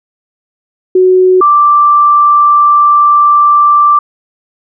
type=tone pair in turn; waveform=sine; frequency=370 / 1174.7 Hz; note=F#4 / D6; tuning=0 / 0 cents; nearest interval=octave + minor sixth; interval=2000 cents; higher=second; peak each=-3 dBFS; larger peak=neither; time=0.95-1.41 / 1.41-3.99 s; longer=second; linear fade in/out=5 ms; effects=none